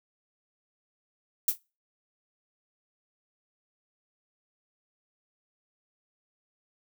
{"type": "noise with exponential decay", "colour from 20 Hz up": "violet", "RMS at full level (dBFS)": -18, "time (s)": [1.48, 1.58], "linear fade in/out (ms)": 5, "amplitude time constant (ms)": 20, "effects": ["noise-tail reverb RT60 0.3 s tail -24 dB re dry"]}